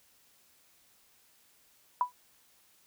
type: tone with exponential decay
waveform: sine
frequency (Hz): 987.8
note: B5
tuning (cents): 0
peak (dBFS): -20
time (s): 2.01-2.12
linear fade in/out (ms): 1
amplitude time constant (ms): 22
effects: white hiss -65 dBFS RMS until 2.86 s